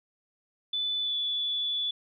sine tone with pitch glide, 3492 to 3448 Hz, A7 to A7, -14 to -36 cents, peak -27 dBFS, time 0.73-1.91 s, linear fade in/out 5 ms, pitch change -22 cents, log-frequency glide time 1.01-1.16 s, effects none

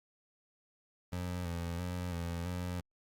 25% pulse tone with vibrato, 87.31 Hz, F2, in tune, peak -32 dBFS, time 1.12-2.81 s, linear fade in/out 10 ms, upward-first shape square, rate 1.5 Hz, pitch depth 40 cents each way, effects Opus 48 kbps

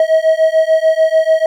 triangle beating tone pair, 636 / 642.8 Hz, D#5 / E5, +38 / -44 cents, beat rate 6.8 Hz, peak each -10 dBFS, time 0-1.46 s, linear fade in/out 2 ms, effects none

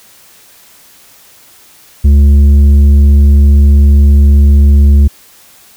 sine tone with tanh clipping, 71.2 Hz, C#2, 47 cents sharp, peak -3 dBFS, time 2.04-5.08 s, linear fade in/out 10 ms, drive 7 dB, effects white hiss -41 dBFS RMS until 5.76 s

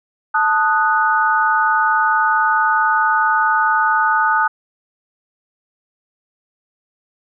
sine chord, D# diminished, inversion second, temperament equal, 880 / 1244.5 / 1480 Hz, A5 / D#6 / F#6, 0 / 0 / 0 cents, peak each -17 dBFS, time 0.34-4.48 s, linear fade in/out 10 ms, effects none

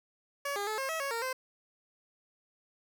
15% pulse tone with pitch steps, 565 / 405.5 / 431.8 / 536 / 645 / 554 / 461.4 / 518 Hz, C#5 / G#4 / A4 / C5 / E5 / C#5 / A#4 / C5, +33 / -41 / -33 / +42 / -38 / -1 / -18 / -17 cents, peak -26 dBFS, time 0.45-1.33 s, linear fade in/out 5 ms, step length 110 ms, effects none

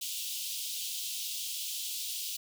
pink high-pass noise, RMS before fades -37 dBFS, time 0.01-2.37 s, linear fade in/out 10 ms, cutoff 2900 Hz, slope 48 dB/octave, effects none

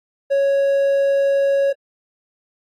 triangle tone, 554 Hz, C#5, 1 cent flat, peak -12 dBFS, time 0.3-1.73 s, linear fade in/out 20 ms, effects AAC 48 kbps

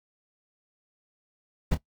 brown noise with echo, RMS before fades -21 dBFS, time 1.71-1.75 s, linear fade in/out 10 ms, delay 26 ms, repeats 1, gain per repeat -11 dB, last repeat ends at 1.776 s, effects noise-tail reverb RT60 0.1 s tail -18 dB re dry

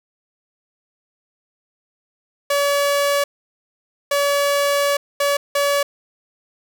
sawtooth tone bursts at uneven times, 569 Hz, C#5, 45 cents sharp, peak -12 dBFS, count 4, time 2.5-3.24 / 4.11-4.97 / 5.2-5.37 / 5.55-5.83 s, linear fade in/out 5 ms, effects none

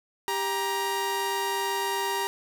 sawtooth tone pair together, 394.4 / 943 Hz, G4 / A#5, +11 / +20 cents, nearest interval octave + minor third, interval 1509 cents, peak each -27 / -24 dBFS, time 0.28-2.27 s, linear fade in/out 0 ms, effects none

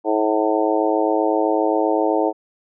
harmonic tone with a mistuned harmonic, 107.7 Hz, A2, 37 cents flat, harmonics 3 / 4 / 5 / 6 / 7 / 8, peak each -21 / -22 / -23 / -24 / -24 / -25 dBFS, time 0.04-2.33 s, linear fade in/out 50 ms, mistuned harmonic 8, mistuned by +67 cents, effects none

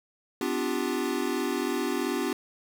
square chord, G dominant seventh, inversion first, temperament equal with one note detuned, 253.4 / 293.7 / 349.2 / 392 Hz, B3 / D4 / F4 / G4, +45 / 0 / 0 / 0 cents, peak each -33 dBFS, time 0.41-2.33 s, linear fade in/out 2 ms, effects none

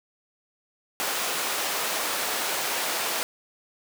pink high-pass noise, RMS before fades -28 dBFS, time 1-3.23 s, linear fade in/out 0 ms, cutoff 550 Hz, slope 12 dB/octave, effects none

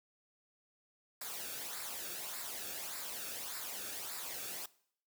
white noise with flanger, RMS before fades -43 dBFS, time 1.21-4.66 s, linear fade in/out 5 ms, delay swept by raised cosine 0.32 to 1.01 ms, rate 1.7 Hz, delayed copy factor -0.6, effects noise-tail reverb RT60 0.6 s tail -20 dB re dry

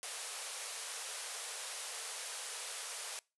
white band-pass noise, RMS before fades -44 dBFS, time 0.03-3.19 s, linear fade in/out 0 ms, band 420 to 11000 Hz, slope 96 dB/octave, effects noise-tail reverb RT60 0.3 s tail -25 dB re dry

